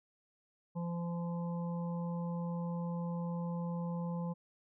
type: harmonic tone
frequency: 171.5 Hz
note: F3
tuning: 31 cents flat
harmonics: 1 / 3 / 5 / 6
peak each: -35 / -45 / -49 / -51 dBFS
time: 0.75-4.34 s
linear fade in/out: 20 ms
effects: none